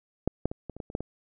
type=clicks; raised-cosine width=2 ms; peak=-11 / -12 / -21 / -23 / -29 / -22 / -30 / -14 / -21 dBFS; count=9; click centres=0.276 / 0.456 / 0.515 / 0.697 / 0.766 / 0.802 / 0.901 / 0.951 / 1.006 s; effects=none